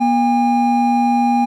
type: tone pair together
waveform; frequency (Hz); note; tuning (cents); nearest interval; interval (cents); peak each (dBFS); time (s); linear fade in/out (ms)
triangle; 240.5 / 809; B3 / G#5; -46 / -46; octave + major sixth; 2100; -13; 0-1.46; 20
effects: none